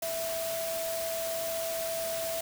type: tone in noise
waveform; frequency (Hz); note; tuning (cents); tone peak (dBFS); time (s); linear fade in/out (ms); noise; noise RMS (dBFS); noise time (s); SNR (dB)
sine; 659.3; E5; 0; -32; 0.02-2.41; 5; white; -37; 0.02-2.41; +2
effects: none